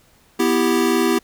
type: chord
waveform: square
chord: E minor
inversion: second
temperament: equal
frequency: 246.9 / 329.6 / 392 Hz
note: B3 / E4 / G4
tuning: 0 / 0 / 0 cents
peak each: -21 / -20 / -20 dBFS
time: 0.39-1.19 s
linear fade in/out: 10 ms
effects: pink hiss -55 dBFS RMS until 1.23 s